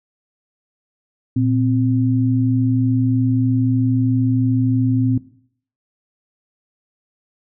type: tone pair together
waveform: sine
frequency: 116.54 / 259.7 Hz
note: A#2 / C4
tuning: 0 / -13 cents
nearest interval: octave + major second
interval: 1387 cents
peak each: -17 dBFS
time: 1.36-5.18 s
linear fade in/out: 5 ms
effects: noise-tail reverb RT60 0.6 s tail -18 dB re dry